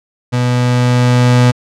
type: tone with level ramp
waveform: 35% pulse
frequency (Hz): 123.47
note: B2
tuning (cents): 0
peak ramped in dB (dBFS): -10 to -4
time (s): 0.32-1.52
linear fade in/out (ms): 20
effects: low-pass 7000 Hz 12 dB/octave